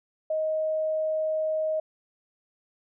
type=tone; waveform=sine; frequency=627 Hz; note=D#5; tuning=13 cents sharp; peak=-24 dBFS; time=0.3-1.8 s; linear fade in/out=5 ms; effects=none